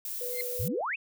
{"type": "noise", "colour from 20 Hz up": "violet", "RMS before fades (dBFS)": -36, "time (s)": [0.05, 0.68], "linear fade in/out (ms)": 2}
{"type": "tone", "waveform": "sine", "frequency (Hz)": 493.9, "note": "B4", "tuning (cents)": 0, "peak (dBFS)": -35, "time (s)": [0.21, 0.81], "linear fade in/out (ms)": 2}
{"type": "tone with exponential growth", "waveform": "35% pulse", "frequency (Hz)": 2100, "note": "C7", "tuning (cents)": 6, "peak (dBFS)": -28, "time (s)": [0.29, 0.41], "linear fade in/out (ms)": 2, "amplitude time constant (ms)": 25}
{"type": "exponential sweep", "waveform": "sine", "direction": "up", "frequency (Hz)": [77.78, 2800], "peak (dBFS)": -29, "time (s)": [0.59, 0.96], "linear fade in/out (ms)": 10}
{"effects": []}